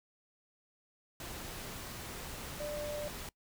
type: tone in noise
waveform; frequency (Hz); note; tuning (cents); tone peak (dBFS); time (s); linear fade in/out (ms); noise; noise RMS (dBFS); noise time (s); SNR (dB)
sine; 592; D5; +14; -37; 2.6-3.08; 2; pink; -44; 1.2-3.29; +4
effects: noise-tail reverb RT60 0.1 s tail -23 dB re dry

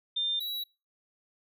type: tone pair in turn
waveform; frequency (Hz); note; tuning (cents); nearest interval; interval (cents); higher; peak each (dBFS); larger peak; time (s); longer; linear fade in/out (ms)
sine / square; 3600 / 3902; A7 / B7; +39 / -22; minor second; 139; second; -27 / -33; first; 0.16-0.4 / 0.4-0.64; neither; 10
effects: noise-tail reverb RT60 0.3 s tail -25 dB re dry

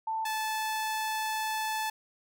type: tone pair in turn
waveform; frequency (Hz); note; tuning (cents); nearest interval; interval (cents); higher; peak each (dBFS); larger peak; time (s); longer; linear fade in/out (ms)
sine / sawtooth; 887 / 871.8; A5 / A5; +14 / -16; unison; 30; first; -29 / -26; second; 0.07-0.25 / 0.25-1.9; second; 5
effects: none

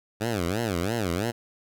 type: tone with vibrato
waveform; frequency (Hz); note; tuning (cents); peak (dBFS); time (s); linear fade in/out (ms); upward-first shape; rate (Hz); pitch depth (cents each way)
10% pulse; 100; G2; +35; -17; 0.2-1.32; 20; sine; 3; 300
effects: none

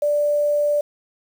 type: tone with quantisation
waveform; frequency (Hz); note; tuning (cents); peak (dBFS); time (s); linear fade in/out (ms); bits
sine; 587.3; D5; 0; -16; 0.02-0.81; 5; 7
effects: none

